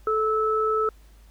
sine tone pair together, 435.8 / 1306 Hz, A4 / E6, -17 / -17 cents, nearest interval octave + perfect fifth, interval 1900 cents, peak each -23 dBFS, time 0.07-0.89 s, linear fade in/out 2 ms, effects added 51 Hz sine -48 dBFS peak until 1.3 s + pink hiss -60 dBFS RMS until 1.3 s

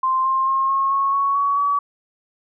sine tone with pitch steps, 1046 / 1058.8 / 1071.7 / 1084.8 / 1098 / 1111.4 / 1125 / 1138.7 Hz, C6 / C6 / C6 / C#6 / C#6 / C#6 / C#6 / C#6, -1 / +20 / +41 / -38 / -17 / +4 / +25 / +46 cents, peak -16 dBFS, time 0.03-1.79 s, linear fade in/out 5 ms, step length 220 ms, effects none

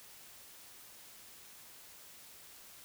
silence, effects white hiss -55 dBFS RMS until 2.84 s

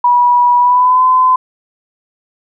sine tone with pitch glide, 973 to 1020.8 Hz, B5 to C6, -26 to -43 cents, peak -6 dBFS, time 0.04-1.36 s, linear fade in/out 5 ms, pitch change +83 cents, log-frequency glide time 0.58-1.03 s, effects none

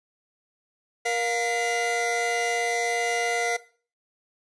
45% pulse tone cluster, 470.9 / 706 / 2030 Hz, A#4 / F5 / B6, +18 / +19 / +47 cents, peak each -28 dBFS, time 1.05-3.57 s, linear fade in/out 10 ms, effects noise-tail reverb RT60 0.4 s tail -18 dB re dry + resampled to 22050 Hz

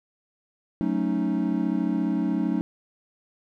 triangle chord, D# half-diminished seventh, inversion first, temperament equal, 185 / 220 / 277.2 / 311.1 Hz, F#3 / A3 / C#4 / D#4, 0 / 0 / 0 / 0 cents, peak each -26 dBFS, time 0.81-2.61 s, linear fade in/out 0 ms, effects none

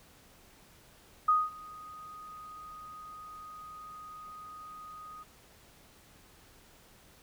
sine tone with ADSR envelope, 1244.5 Hz, D#6, in tune, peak -20 dBFS, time 1.28-5.24 s, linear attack 8 ms, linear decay 210 ms, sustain -24 dB, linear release 20 ms, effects pink hiss -59 dBFS RMS until 7.22 s

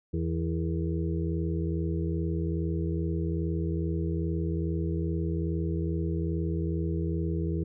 harmonic tone with a mistuned harmonic, 82.41 Hz, E2, in tune, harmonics 1 / 2 / 4 / 5 / 6, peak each -30 / -31 / -34 / -38 / -42 dBFS, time 0.13-7.64 s, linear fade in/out 10 ms, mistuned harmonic 6, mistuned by -84 cents, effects none

